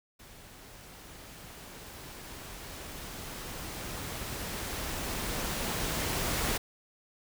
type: noise with level ramp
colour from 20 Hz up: pink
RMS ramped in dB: -52 to -30 dBFS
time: 0.19-6.58 s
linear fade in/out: 10 ms
effects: none